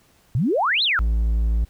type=exponential two-way sweep; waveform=sine; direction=up then down; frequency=105.1 to 4258 to 1289 Hz; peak=-17 dBFS; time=0.35-0.99 s; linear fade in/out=0 ms; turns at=0.83 s
type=tone; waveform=triangle; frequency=55.9 Hz; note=A1; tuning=28 cents sharp; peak=-15 dBFS; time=0.99-1.65 s; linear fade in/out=10 ms
effects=pink hiss -58 dBFS RMS until 1.69 s